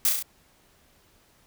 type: noise with echo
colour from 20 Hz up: blue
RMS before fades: -21 dBFS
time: 0.05-0.09 s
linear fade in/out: 2 ms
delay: 34 ms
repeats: 4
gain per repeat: -3 dB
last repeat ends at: 0.226 s
effects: pink hiss -61 dBFS RMS until 1.46 s